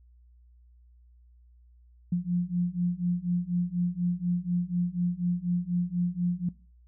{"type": "beating tone pair", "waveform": "sine", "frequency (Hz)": [174.1, 178.2], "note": ["F3", "F3"], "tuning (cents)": [-5, 35], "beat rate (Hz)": 4.1, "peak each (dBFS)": [-29, -27], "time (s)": [2.12, 6.49], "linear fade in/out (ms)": 5, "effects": ["noise-tail reverb RT60 0.4 s tail -21 dB re dry", "added 60 Hz sine -54 dBFS peak until 6.87 s"]}